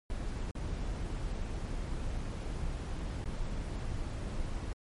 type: noise with dropouts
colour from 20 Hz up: brown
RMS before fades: -36 dBFS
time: 0.1-4.73 s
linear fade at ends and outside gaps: 1 ms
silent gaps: 0.51-0.552 / 3.243-3.257 s
effects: MP3 48 kbps